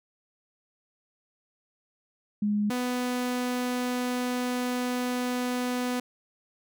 sine / sawtooth tone pair in turn, 207.7 / 248.3 Hz, G#3 / B3, 0 / +9 cents, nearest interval minor third, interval 309 cents, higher second, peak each -23 / -23 dBFS, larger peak neither, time 2.42-2.7 / 2.7-6 s, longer second, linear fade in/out 5 ms, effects none

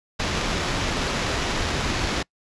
pink noise with sample-and-hold, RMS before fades -25 dBFS, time 0.19-2.23 s, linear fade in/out 10 ms, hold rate 8820 Hz, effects noise-tail reverb RT60 0.1 s tail -25 dB re dry + resampled to 22050 Hz

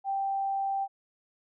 sine tone, 784 Hz, G5, in tune, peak -27 dBFS, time 0.04-0.88 s, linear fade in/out 50 ms, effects none

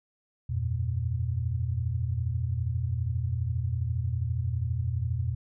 sine tone cluster, 84.7 / 97 / 119.5 Hz, E2 / G2 / A#2, +48 / -18 / +43 cents, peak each -30 / -35 / -29 dBFS, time 0.49-5.35 s, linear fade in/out 10 ms, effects none

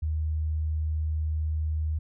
sine tone, 77.78 Hz, D#2, in tune, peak -25 dBFS, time 0.02-1.99 s, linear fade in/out 10 ms, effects none

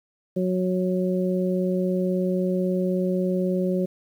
harmonic tone, 183.7 Hz, F#3, 12 cents flat, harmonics 1 / 2 / 3, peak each -23 / -26 / -28 dBFS, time 0.36-3.86 s, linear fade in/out 10 ms, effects 9-bit

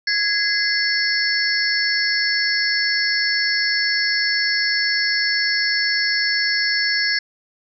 sine tone cluster, 1664 / 2052 / 4432 / 5210 / 5470 Hz, G#6 / C7 / C#8 / E8 / F8, +3 / -34 / -1 / -21 / -37 cents, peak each -21 / -24 / -23 / -24 / -29 dBFS, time 0.07-7.19 s, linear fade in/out 5 ms, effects none

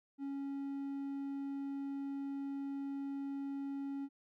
triangle tone, 277.2 Hz, C#4, in tune, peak -36 dBFS, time 0.18-4.09 s, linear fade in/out 50 ms, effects none

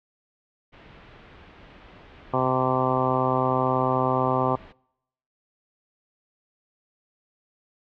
pink low-pass noise, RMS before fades -49 dBFS, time 0.72-4.73 s, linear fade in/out 20 ms, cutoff 3200 Hz, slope 24 dB/octave
harmonic tone, 129.2 Hz, C3, 21 cents flat, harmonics 1 / 2 / 3 / 4 / 5 / 6 / 7 / 8 / 9, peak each -29 / -29 / -29 / -29 / -29 / -29 / -29 / -29 / -29 dBFS, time 2.33-4.56 s, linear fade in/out 10 ms
effects noise-tail reverb RT60 0.8 s tail -26 dB re dry

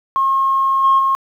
sine tone with level steps, 1078 Hz, C#6, 49 cents flat, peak -12 / -8 / -12 dBFS, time 0.16-1.15 s, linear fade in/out 0 ms, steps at 0.83 / 0.98 s, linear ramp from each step 20 ms, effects tanh soft clip ceiling -5 dBFS + 8-bit

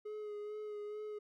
triangle tone with vibrato, 420.6 Hz, G#4, 22 cents sharp, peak -39 dBFS, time 0.05-1.19 s, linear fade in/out 10 ms, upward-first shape sine, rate 2.3 Hz, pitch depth 23 cents each way, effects none

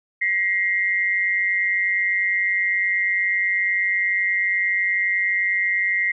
sine tone pair together, 1911.2 / 2103 Hz, A#6 / C7, +43 / +8 cents, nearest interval major second, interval 165 cents, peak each -21 dBFS, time 0.21-6.12 s, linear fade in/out 10 ms, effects none

